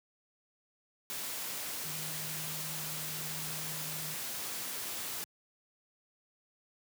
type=tone in noise; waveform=sine; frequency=155.56 Hz; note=D#3; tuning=in tune; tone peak=-45 dBFS; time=1.85-4.14 s; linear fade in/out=0 ms; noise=white; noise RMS=-39 dBFS; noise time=1.1-5.24 s; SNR=-9 dB; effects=high-pass 100 Hz 12 dB/octave